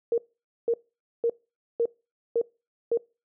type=tone bursts; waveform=sine; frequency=466.2 Hz; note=A#4; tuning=in tune; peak=-20 dBFS; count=6; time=0.12-2.974 s; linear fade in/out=2 ms; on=59 ms; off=500 ms; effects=noise-tail reverb RT60 0.3 s tail -24 dB re dry